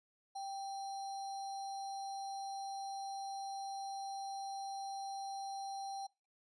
sine tone with sample-and-hold, 784 Hz, G5, in tune, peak -40 dBFS, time 0.35-6.07 s, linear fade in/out 10 ms, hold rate 4900 Hz, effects noise-tail reverb RT60 0.3 s tail -23 dB re dry + resampled to 22050 Hz

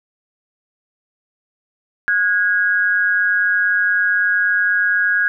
sine tone pair together, 1454.6 / 1646 Hz, F#6 / G#6, -30 / -16 cents, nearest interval major second, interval 214 cents, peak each -18 / -15 dBFS, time 2.08-5.28 s, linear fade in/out 0 ms, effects none

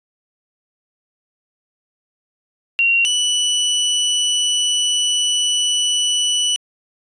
sine / sawtooth tone pair in turn, 2753 / 2964 Hz, F7 / F#7, -25 / +2 cents, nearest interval minor second, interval 127 cents, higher second, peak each -12 dBFS, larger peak neither, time 2.79-3.05 / 3.05-6.56 s, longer second, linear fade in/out 0 ms, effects resampled to 22050 Hz

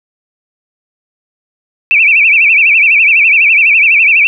sine tone with vibrato, 2480 Hz, D#7, 6 cents flat, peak -4 dBFS, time 1.91-4.27 s, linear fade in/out 0 ms, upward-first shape sine, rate 12 Hz, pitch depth 160 cents each way, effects none

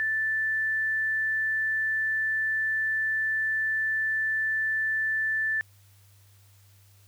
sine tone, 1760 Hz, A6, in tune, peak -24 dBFS, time 0-5.61 s, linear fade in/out 0 ms, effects added 99 Hz sine -55 dBFS peak until 7.07 s + white hiss -62 dBFS RMS until 7.07 s

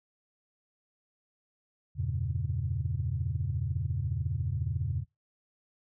sine chord, E diminished seventh, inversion none, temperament equal with one note detuned, 82.41 / 96.65 / 116.54 / 138.59 Hz, E2 / G2 / Bb2 / Db3, 0 / -24 / 0 / 0 cents, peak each -34 dBFS, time 1.95-5.05 s, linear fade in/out 50 ms, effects noise-tail reverb RT60 0.2 s tail -24 dB re dry + tanh soft clip ceiling -19 dBFS

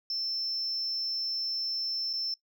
sine tone with dropouts, 5330 Hz, E8, 18 cents sharp, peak -28 dBFS, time 0.1-2.34 s, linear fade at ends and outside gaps 2 ms, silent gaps 2.131-2.135 s, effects noise-tail reverb RT60 0.1 s tail -21 dB re dry + tanh soft clip ceiling -26 dBFS

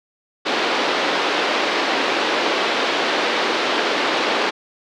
pink band-pass noise, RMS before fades -20 dBFS, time 0.45-4.51 s, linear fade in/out 20 ms, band 310 to 4300 Hz, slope 24 dB/octave, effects none

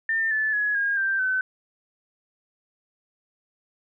sine tone with pitch steps, 1802 / 1741.6 / 1683.3 / 1626.9 / 1572.4 / 1519.7 Hz, A6 / A6 / G#6 / G#6 / G6 / F#6, +41 / -18 / +23 / -36 / +5 / +46 cents, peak -21 dBFS, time 0.09-1.41 s, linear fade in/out 2 ms, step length 220 ms, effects none

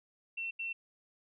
sine tone bursts at uneven times, 2703 Hz, E7, 43 cents sharp, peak -35 dBFS, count 2, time 0.37-0.51 / 0.59-0.73 s, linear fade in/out 10 ms, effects none

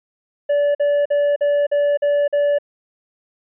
triangle tone bursts, 578 Hz, D5, 28 cents flat, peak -12 dBFS, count 7, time 0.49-2.586 s, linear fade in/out 10 ms, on 260 ms, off 46 ms, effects resampled to 8000 Hz

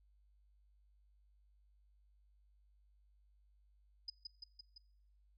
sine tone with echo, 5000 Hz, D#8, 8 cents sharp, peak -40 dBFS, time 4.08-4.1 s, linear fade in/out 5 ms, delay 170 ms, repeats 4, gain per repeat -3 dB, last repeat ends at 4.78 s, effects noise-tail reverb RT60 0.8 s tail -22 dB re dry + added 50 Hz sine -67 dBFS peak until 5.37 s

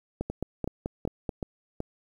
two click trains, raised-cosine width 2 ms, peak -16 / -18 dBFS, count 6 / 5, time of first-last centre 0.21-1.292 / 0.3-1.804 s, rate 4.62 / 2.66 Hz, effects 9-bit

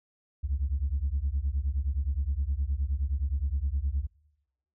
sine beating tone pair, 64.9 / 74.5 Hz, C2 / D2, -13 / +25 cents, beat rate 9.6 Hz, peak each -28 dBFS, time 0.43-4.07 s, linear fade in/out 20 ms, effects noise-tail reverb RT60 0.9 s tail -25 dB re dry + tanh soft clip ceiling -21 dBFS

